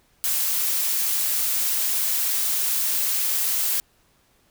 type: noise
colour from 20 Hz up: blue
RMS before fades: -23 dBFS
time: 0.24-3.8 s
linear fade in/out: 0 ms
effects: pink hiss -62 dBFS RMS until 4.5 s